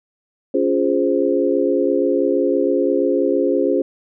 sine chord, Db major seventh, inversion none, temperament equal with one note detuned, 280.2 / 349.2 / 415.3 / 523.3 Hz, Db4 / F4 / Ab4 / C5, +19 / 0 / 0 / 0 cents, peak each -20 dBFS, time 0.54-3.82 s, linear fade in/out 5 ms, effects none

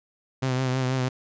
sawtooth tone with vibrato, 129.4 Hz, C3, 19 cents flat, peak -19 dBFS, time 0.42-1.09 s, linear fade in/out 10 ms, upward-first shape triangle, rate 6.2 Hz, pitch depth 46 cents each way, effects resampled to 16000 Hz

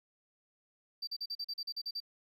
triangle tone bursts, 4664 Hz, D8, 13 cents flat, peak -33 dBFS, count 11, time 1.02-2.003 s, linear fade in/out 10 ms, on 53 ms, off 40 ms, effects tanh soft clip ceiling -32 dBFS

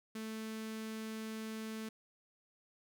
sawtooth tone with notch filter, 220 Hz, A3, in tune, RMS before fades -43 dBFS, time 0.15-1.89 s, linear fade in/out 5 ms, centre 760 Hz, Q 1.3, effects none

